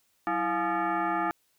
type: tone with frequency modulation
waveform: sine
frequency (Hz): 187.2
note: F#3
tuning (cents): +20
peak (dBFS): -25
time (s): 0.27-1.31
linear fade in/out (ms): 0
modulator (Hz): 517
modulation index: 2.7
effects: white hiss -70 dBFS RMS until 1.58 s